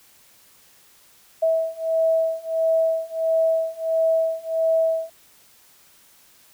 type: beating tone pair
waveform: sine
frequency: 649 / 650.5 Hz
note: E5 / E5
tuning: -27 / -23 cents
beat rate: 1.5 Hz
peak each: -22 / -21 dBFS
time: 1.42-5.1 s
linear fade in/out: 10 ms
effects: white hiss -54 dBFS RMS until 6.53 s